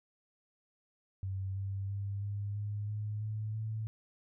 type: tone with pitch steps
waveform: sine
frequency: 96 / 97.85 / 99.73 / 101.65 / 103.61 / 105.6 / 107.63 / 109.7 Hz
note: G2 / G2 / G2 / G#2 / G#2 / G#2 / A2 / A2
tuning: -36 / -3 / +30 / -37 / -4 / +29 / -38 / -5 cents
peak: -34 dBFS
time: 1.23-3.87 s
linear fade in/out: 0 ms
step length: 330 ms
effects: none